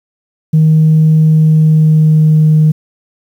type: tone with pitch glide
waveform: sine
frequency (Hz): 157 to 154.93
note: D#3 to D#3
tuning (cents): +16 to -7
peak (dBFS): -3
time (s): 0.53-2.72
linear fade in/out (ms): 10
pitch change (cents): -23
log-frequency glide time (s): 1.18-2.56
effects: tanh soft clip ceiling -1 dBFS + 7-bit